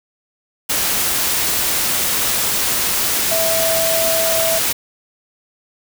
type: tone in noise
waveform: sine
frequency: 655 Hz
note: E5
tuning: 11 cents flat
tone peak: -18 dBFS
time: 3.31-4.59 s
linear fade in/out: 10 ms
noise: white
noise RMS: -18 dBFS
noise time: 0.69-4.73 s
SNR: -3 dB
effects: none